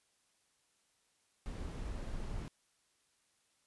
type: noise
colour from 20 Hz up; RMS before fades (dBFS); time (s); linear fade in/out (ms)
brown; -41; 1.46-2.48; 0
effects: white hiss -75 dBFS RMS until 3.66 s + resampled to 24000 Hz